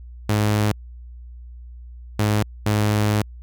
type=tone bursts at uneven times; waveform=sawtooth; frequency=105.3 Hz; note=G#2; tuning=24 cents sharp; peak=-13 dBFS; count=3; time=0.29-0.72 / 2.19-2.43 / 2.66-3.22 s; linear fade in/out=5 ms; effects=added 60 Hz sine -36 dBFS peak until 3.42 s